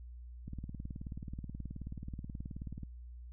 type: click train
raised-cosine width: 5 ms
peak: -30 dBFS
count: 45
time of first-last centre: 0.48-2.833 s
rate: 18.7 Hz
effects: added 60 Hz sine -46 dBFS peak until 3.32 s